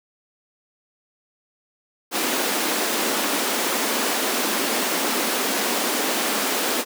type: high-pass noise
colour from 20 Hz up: pink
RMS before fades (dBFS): -23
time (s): 2.11-6.85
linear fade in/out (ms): 50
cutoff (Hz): 220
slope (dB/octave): 48
effects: none